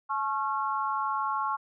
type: tone cluster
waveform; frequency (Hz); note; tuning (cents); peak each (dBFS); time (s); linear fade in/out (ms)
sine; 860 / 1093 / 1370; A5 / C#6 / F6; -40 / -25 / -34; -32 / -29 / -34; 0.09-1.57; 20
effects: none